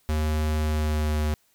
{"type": "tone with pitch glide", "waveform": "square", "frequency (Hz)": [77, 75.9], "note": ["D#2", "D#2"], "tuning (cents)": [-17, -42], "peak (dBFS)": -23, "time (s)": [0.09, 1.34], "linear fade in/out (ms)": 0, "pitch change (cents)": -25, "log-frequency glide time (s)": [0.58, 1.21], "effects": ["white hiss -65 dBFS RMS until 1.54 s"]}